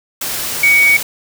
sine tone in noise, 2245 Hz, C#7, 21 cents sharp, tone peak -7 dBFS, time 0.63-0.97 s, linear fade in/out 5 ms, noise white, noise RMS -21 dBFS, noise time 0.21-1.03 s, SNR +11 dB, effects none

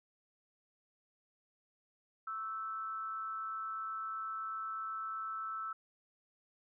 sine tone with amplitude modulation, 1318.5 Hz, E6, in tune, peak -35 dBFS, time 2.27-5.73 s, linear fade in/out 5 ms, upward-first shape sine, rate 208 Hz, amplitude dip 55%, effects none

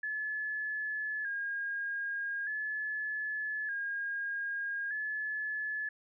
sine tone with vibrato, 1671 Hz, G#6, 10 cents sharp, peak -33 dBFS, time 0.03-5.89 s, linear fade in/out 5 ms, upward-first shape square, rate 0.41 Hz, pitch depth 49 cents each way, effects none

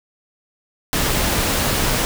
pink noise, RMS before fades -19 dBFS, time 0.93-2.05 s, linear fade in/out 0 ms, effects none

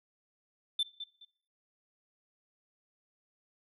sine tone with echo, 3544 Hz, A7, 12 cents sharp, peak -24 dBFS, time 0.79-0.83 s, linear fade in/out 5 ms, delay 210 ms, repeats 2, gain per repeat -13 dB, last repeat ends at 1.25 s, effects noise-tail reverb RT60 0.5 s tail -18 dB re dry + tanh soft clip ceiling -26 dBFS

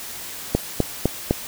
click train, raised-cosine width 2 ms, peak -3 dBFS, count 4, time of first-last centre 0.55-1.309 s, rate 3.95 Hz, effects white hiss -34 dBFS RMS until 1.47 s

